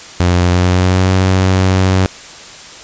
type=tone with pitch glide; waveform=sawtooth; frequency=88.7 to 93.92 Hz; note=F2 to F#2; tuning=+27 to +26 cents; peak=-5 dBFS; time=0.2-2.06 s; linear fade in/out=0 ms; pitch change=+99 cents; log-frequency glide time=0.47-1.11 s; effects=white hiss -33 dBFS RMS until 2.83 s + resampled to 16000 Hz